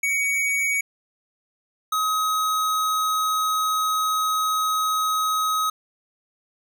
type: tone pair in turn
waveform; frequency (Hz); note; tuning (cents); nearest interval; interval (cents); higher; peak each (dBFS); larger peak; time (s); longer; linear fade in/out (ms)
square; 2248 / 1267.5; C#7 / D#6; +24 / +32; minor seventh; 992; first; -21; neither; 0.03-0.81 / 1.92-5.7; second; 5
effects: none